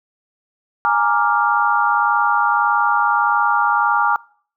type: chord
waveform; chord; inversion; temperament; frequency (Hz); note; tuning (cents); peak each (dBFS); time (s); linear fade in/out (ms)
sine; Bb dominant seventh; third; equal; 830.6 / 932.3 / 1174.7 / 1396.9; Ab5 / Bb5 / D6 / F6; 0 / 0 / 0 / 0; -19; 0.85-4.16; 0
effects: noise-tail reverb RT60 0.5 s tail -23 dB re dry